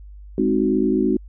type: chord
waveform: sine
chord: Ab dominant seventh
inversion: none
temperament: equal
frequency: 207.7 / 261.6 / 311.1 / 370 Hz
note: Ab3 / C4 / Eb4 / Gb4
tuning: 0 / 0 / 0 / 0 cents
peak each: -22 / -21 / -22 / -21 dBFS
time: 0.38-1.17 s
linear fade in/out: 2 ms
effects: added 50 Hz sine -37 dBFS peak until 1.28 s